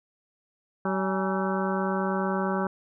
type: harmonic tone with a mistuned harmonic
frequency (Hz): 191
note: G3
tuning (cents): -45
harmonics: 1 / 2 / 3 / 4 / 5 / 6 / 7 / 8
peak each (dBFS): -28 / -31 / -33 / -34 / -35 / -36 / -36 / -37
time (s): 0.85-2.67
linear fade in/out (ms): 2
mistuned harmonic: 4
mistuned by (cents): +130
effects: none